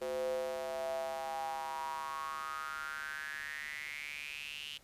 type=tone with high-pass filter sweep; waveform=square; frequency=73.42 Hz; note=D2; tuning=in tune; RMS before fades=-40 dBFS; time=0.01-4.78 s; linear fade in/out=10 ms; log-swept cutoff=460 to 3000 Hz; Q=7.9; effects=pink hiss -64 dBFS RMS until 4.83 s + resampled to 32000 Hz